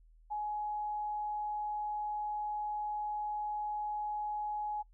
sine tone, 840 Hz, G#5, 19 cents sharp, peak -34 dBFS, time 0.3-4.83 s, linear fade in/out 20 ms, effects noise-tail reverb RT60 0.1 s tail -19 dB re dry + added 40 Hz sine -58 dBFS peak until 4.93 s

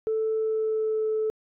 sine tone with pitch glide, 440 to 435.4 Hz, A4 to A4, 0 to -18 cents, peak -22 dBFS, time 0.07-1.3 s, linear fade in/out 0 ms, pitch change -18 cents, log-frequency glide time 0.35-1.06 s, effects tanh soft clip ceiling -19 dBFS

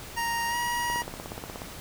25% pulse tone with pitch glide, 933 to 955.9 Hz, A#5 to A#5, +1 to +43 cents, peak -23 dBFS, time 0.16-1.03 s, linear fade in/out 20 ms, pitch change +42 cents, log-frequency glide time 0.48-0.56 s
click train, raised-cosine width 1 ms, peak -22 dBFS, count 13, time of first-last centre 0.9-1.619 s, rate 16.7 Hz
effects pink hiss -42 dBFS RMS until 1.8 s

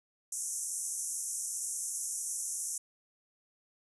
white band-pass noise, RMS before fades -37 dBFS, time 0.32-2.78 s, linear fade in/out 5 ms, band 5800 to 11000 Hz, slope 96 dB/octave, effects none

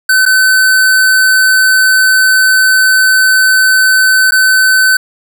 square tone with dropouts, 1522 Hz, F#6, 48 cents sharp, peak -6 dBFS, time 0.09-4.97 s, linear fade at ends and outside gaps 5 ms, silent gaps 0.254-0.261 / 4.309-4.32 s, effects none

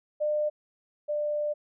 sine tone pair in turn, 601 / 594.8 Hz, D5 / D5, +40 / +22 cents, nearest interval unison, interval 18 cents, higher first, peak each -24 / -26 dBFS, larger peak first, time 0.2-0.5 / 1.08-1.54 s, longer second, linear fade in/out 20 ms, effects none

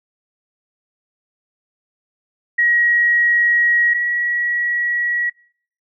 sine tone pair in turn, 1901 / 1920.9 Hz, A#6 / B6, +33 / -49 cents, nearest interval unison, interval 18 cents, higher second, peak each -12 / -16 dBFS, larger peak first, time 2.58-3.94 / 3.94-5.3 s, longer neither, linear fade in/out 10 ms, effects noise-tail reverb RT60 0.6 s tail -26 dB re dry

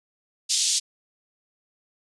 white band-pass noise, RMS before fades -23 dBFS, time 0.49-0.8 s, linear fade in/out 20 ms, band 3600 to 7700 Hz, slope 24 dB/octave, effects resampled to 24000 Hz

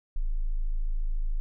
sine tone, 26.97 Hz, A0, 34 cents flat, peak -24 dBFS, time 0.16-1.4 s, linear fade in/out 0 ms, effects none

